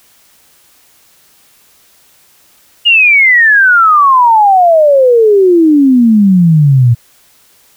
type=exponential sweep; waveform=sine; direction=down; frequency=2884 to 114.9 Hz; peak=-3 dBFS; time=2.85-6.95 s; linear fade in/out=20 ms; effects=white hiss -47 dBFS RMS until 7.76 s